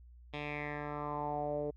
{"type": "tone with low-pass filter sweep", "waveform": "10% pulse", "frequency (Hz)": 147.5, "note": "D3", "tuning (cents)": 8, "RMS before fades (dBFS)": -38, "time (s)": [0.33, 1.71], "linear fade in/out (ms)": 10, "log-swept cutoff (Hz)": [3100, 480], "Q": 4.6, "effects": ["added 60 Hz sine -53 dBFS peak until 1.76 s"]}